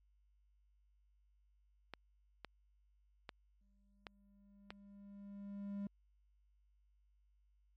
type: clicks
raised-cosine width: 0.3 ms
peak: -30 dBFS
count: 5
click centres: 1.937 / 2.447 / 3.292 / 4.068 / 4.705 s
type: tone with exponential growth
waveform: triangle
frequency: 200.6 Hz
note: G3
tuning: 40 cents sharp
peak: -37 dBFS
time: 3.61-5.87 s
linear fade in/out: 2 ms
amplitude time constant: 490 ms
effects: added 50 Hz sine -70 dBFS peak until 7.76 s + MP3 48 kbps